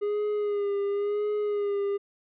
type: tone with vibrato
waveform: triangle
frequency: 410 Hz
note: G#4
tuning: 22 cents flat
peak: -23 dBFS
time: 0.01-1.98 s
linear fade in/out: 20 ms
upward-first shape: sine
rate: 0.95 Hz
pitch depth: 38 cents each way
effects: resampled to 8000 Hz